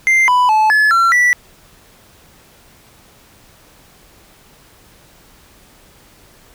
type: tone with pitch steps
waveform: triangle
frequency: 2090 / 993 / 866 / 1715 / 1359 / 1960 Hz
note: C7 / B5 / A5 / A6 / F6 / B6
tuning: -2 / +9 / -28 / -45 / -48 / -14 cents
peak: -7 dBFS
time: 0.07-1.33 s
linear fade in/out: 0 ms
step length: 210 ms
effects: pink hiss -47 dBFS RMS until 6.54 s